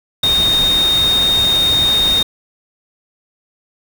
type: tone in noise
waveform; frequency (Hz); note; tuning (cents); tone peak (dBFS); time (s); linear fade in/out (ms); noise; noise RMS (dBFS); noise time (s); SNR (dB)
sine; 3696; A#7; -16; -11; 0.23-2.23; 5; pink; -23; 0.23-2.23; +9
effects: none